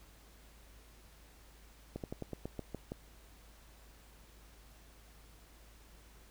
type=slowing click train; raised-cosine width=2 ms; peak=-26 dBFS; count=9; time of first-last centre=1.96-2.919 s; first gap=78 ms; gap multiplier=1.12; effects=added 53 Hz sine -58 dBFS peak until 6.3 s + pink hiss -62 dBFS RMS until 6.3 s